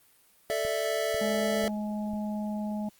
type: chord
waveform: square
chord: A suspended fourth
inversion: none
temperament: equal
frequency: 440 / 587.3 / 659.3 Hz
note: A4 / D5 / E5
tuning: 0 / 0 / 0 cents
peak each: -33 / -33 / -31 dBFS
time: 0.5-1.68 s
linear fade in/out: 0 ms
type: click train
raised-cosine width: 5 ms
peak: -31 dBFS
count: 4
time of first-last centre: 0.65-2.135 s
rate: 2.02 Hz
type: harmonic tone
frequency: 210.6 Hz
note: G#3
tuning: 24 cents sharp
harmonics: 1 / 3 / 4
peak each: -30 / -40 / -42 dBFS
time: 1.21-2.89 s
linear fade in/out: 5 ms
effects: white hiss -62 dBFS RMS until 2.99 s + Opus 32 kbps